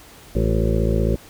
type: harmonic tone with a mistuned harmonic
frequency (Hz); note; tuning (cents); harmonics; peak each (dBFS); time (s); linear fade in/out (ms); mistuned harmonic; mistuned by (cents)
55.5; A1; +16; 1 / 2 / 3 / 4 / 6 / 7 / 8 / 9 / 10; -20 / -23 / -25 / -26 / -28 / -28 / -29 / -30 / -30; 0.35-1.16; 5; 6; +50
effects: pink hiss -45 dBFS RMS until 1.29 s